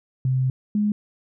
sine tone pair in turn, 130 / 208.7 Hz, C3 / G#3, -11 / +9 cents, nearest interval minor sixth, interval 820 cents, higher second, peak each -18 dBFS, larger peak neither, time 0.25-0.5 / 0.75-0.92 s, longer first, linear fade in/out 2 ms, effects none

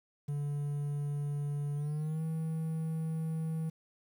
triangle tone with pitch glide, 144.6 to 160.44 Hz, D3 to E3, -27 to -47 cents, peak -30 dBFS, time 0.28-3.7 s, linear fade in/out 10 ms, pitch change +180 cents, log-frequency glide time 1.75-2.23 s, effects 10-bit

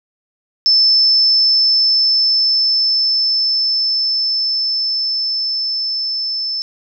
sine tone with level ramp, 5274 Hz, E8, in tune, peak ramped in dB -8 to -18 dBFS, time 0.66-6.62 s, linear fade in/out 0 ms, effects none

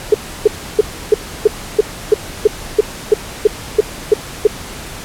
sine tone bursts, 425 Hz, G#4, 40 cents sharp, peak -3 dBFS, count 14, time 0.12-4.472 s, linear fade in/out 5 ms, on 23 ms, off 310 ms, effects pink hiss -29 dBFS RMS until 5.04 s + low-pass 12000 Hz 12 dB/octave

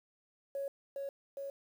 sine tone with echo, 554.4 Hz, C#5, in tune, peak -34 dBFS, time 0.55-0.68 s, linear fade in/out 2 ms, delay 410 ms, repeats 2, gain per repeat -2 dB, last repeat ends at 1.5 s, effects tanh soft clip ceiling -30 dBFS + 10-bit

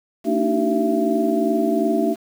sine tone cluster, 226.4 / 289.6 / 312.4 / 381.3 / 671 Hz, A3 / D4 / D#4 / G4 / E5, +50 / -24 / +7 / -48 / +31 cents, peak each -23 dBFS, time 0.24-2.16 s, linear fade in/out 50 ms, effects 7-bit

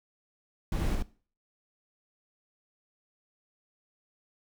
brown noise with echo, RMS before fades -28 dBFS, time 0.72-0.95 s, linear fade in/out 2 ms, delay 74 ms, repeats 1, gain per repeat -2 dB, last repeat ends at 1.024 s, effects noise-tail reverb RT60 0.4 s tail -19 dB re dry

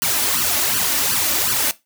white noise with flanger, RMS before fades -19 dBFS, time 0.02-1.71 s, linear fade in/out 0 ms, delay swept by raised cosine 0.66 to 3.46 ms, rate 2.7 Hz, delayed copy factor +0.95, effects noise-tail reverb RT60 0.2 s tail -17 dB re dry + high-pass 80 Hz 12 dB/octave

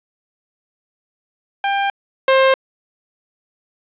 sawtooth tone pair in turn, 795 / 530.6 Hz, G5 / C5, +24 / +24 cents, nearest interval perfect fifth, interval 700 cents, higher first, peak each -12 / -6 dBFS, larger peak second, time 1.64-1.9 / 2.28-2.54 s, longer neither, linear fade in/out 2 ms, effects resampled to 8000 Hz + 8-bit

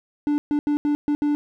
triangle tone bursts at uneven times, 293.7 Hz, D4, in tune, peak -16 dBFS, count 6, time 0.27-0.38 / 0.51-0.59 / 0.67-0.77 / 0.85-0.95 / 1.08-1.15 / 1.22-1.35 s, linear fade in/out 0 ms, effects none

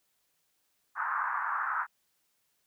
pink band-pass noise, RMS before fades -32 dBFS, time 0.95-1.87 s, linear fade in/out 50 ms, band 950 to 1600 Hz, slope 48 dB/octave, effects white hiss -75 dBFS RMS until 2.66 s

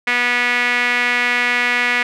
sawtooth tone with band-pass filter, 243.9 Hz, B3, 21 cents flat, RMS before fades -17 dBFS, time 0.07-2.03 s, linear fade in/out 5 ms, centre 2100 Hz, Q 3.9, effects none

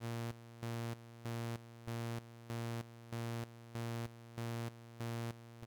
sawtooth tone with tremolo, 116.54 Hz, A#2, in tune, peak -35 dBFS, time 0-5.66 s, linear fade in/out 50 ms, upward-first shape square, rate 1.6 Hz, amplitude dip 80%, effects none

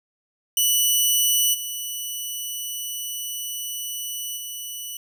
10% pulse tone with level steps, 2960 Hz, F#7, in tune, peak -9 / -20 / -23 dBFS, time 0.57-4.97 s, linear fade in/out 2 ms, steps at 1.53 / 4.36 s, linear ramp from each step 20 ms, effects none

